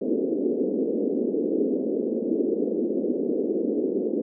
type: band-pass noise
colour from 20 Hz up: white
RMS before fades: -25 dBFS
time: 0.01-4.22 s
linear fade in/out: 10 ms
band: 220 to 470 Hz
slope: 48 dB/octave
effects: none